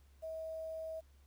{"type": "tone with quantisation", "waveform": "sine", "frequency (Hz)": 642, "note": "E5", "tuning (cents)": -46, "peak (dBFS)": -40, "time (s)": [0.22, 1.01], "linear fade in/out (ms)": 20, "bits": 11, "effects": ["added 69 Hz sine -61 dBFS peak until 1.26 s", "pink hiss -73 dBFS RMS until 1.26 s"]}